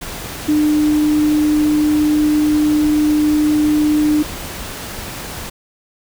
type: tone in noise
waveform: sine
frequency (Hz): 301.5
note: D4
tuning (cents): +46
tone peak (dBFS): -11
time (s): 0.48-4.23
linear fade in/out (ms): 10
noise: pink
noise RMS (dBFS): -28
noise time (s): 0.01-5.5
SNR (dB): +14
effects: none